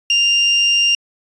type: tone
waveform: 35% pulse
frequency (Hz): 2794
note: F7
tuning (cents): 0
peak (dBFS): -10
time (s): 0.1-0.95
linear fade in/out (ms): 2
effects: resampled to 22050 Hz